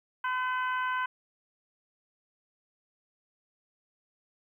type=harmonic tone with a mistuned harmonic; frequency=508 Hz; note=B4; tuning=49 cents sharp; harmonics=2 / 3 / 4 / 5 / 6; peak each=-30 / -32 / -43 / -45 / -46 dBFS; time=0.24-1.06 s; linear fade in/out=5 ms; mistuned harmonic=6; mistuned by=-18 cents; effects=11-bit